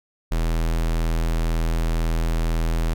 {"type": "tone", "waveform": "square", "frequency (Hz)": 41, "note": "E1", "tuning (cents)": -9, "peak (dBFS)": -20, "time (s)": [0.31, 2.94], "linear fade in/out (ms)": 10, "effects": []}